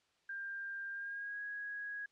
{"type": "tone with pitch glide", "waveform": "sine", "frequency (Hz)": [1594, 1656.9], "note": ["G6", "G#6"], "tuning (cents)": [28, -5], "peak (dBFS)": -40, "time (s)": [0.29, 2.06], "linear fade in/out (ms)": 5, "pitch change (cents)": 67, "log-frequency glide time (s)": [0.91, 1.41], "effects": ["white hiss -75 dBFS RMS until 2.11 s", "low-pass 5000 Hz 12 dB/octave"]}